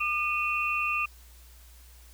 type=tone cluster; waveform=sine; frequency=1206 / 2490 / 2708 Hz; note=D6 / D#7 / E7; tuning=+46 / +1 / +46 cents; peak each=-30 dBFS; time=0-1.06 s; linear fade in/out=10 ms; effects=added 60 Hz sine -50 dBFS peak until 2.13 s + white hiss -57 dBFS RMS until 2.13 s